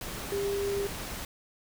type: tone in noise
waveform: sine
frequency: 400.2 Hz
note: G4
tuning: 36 cents sharp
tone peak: -28 dBFS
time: 0.32-0.87 s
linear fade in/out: 2 ms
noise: pink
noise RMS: -38 dBFS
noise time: 0.01-1.25 s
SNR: +7 dB
effects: none